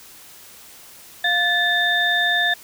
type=tone cluster; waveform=sine; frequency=701 / 1743 / 3622 Hz; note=F5 / A6 / A7; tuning=+6 / -17 / +49 cents; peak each=-25 / -18 / -22 dBFS; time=1.24-2.54 s; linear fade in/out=5 ms; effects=white hiss -44 dBFS RMS until 2.63 s